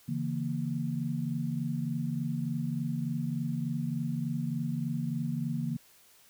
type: chord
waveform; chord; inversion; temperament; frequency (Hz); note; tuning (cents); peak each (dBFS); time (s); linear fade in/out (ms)
sine; A# diminished; first; equal with one note detuned; 141.42 / 164.81 / 233.1; C#3 / E3 / A#3; +35 / 0 / 0; -34; 0.08-5.77; 10
effects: white hiss -60 dBFS RMS until 6.29 s